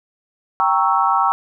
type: chord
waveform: sine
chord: G diminished seventh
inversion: none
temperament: equal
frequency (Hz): 784 / 932.3 / 1108.7 / 1318.5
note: G5 / Bb5 / Db6 / Fb6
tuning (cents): 0 / 0 / 0 / 0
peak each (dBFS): -19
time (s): 0.6-1.32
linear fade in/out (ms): 0
effects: none